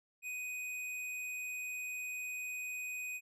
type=tone with hard clipping; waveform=sine; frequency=2496 Hz; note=D#7; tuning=5 cents sharp; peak=-40 dBFS; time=0.22-3.21 s; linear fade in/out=50 ms; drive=14 dB; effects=resampled to 32000 Hz